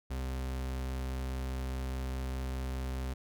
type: tone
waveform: 40% pulse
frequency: 64.9 Hz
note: C2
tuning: 13 cents flat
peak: -33 dBFS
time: 0.1-3.14 s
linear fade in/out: 10 ms
effects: none